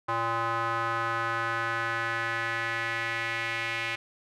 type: tone with band-pass filter sweep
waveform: square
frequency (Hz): 115.1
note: A#2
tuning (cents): -22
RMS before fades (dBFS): -30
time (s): 0.08-3.96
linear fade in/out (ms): 10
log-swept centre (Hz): 1100 to 2300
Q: 2.8
effects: none